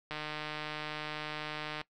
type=click train; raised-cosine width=0.3 ms; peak=-22 dBFS; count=260; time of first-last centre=0.11-1.814 s; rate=152 Hz; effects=noise-tail reverb RT60 0.1 s tail -20 dB re dry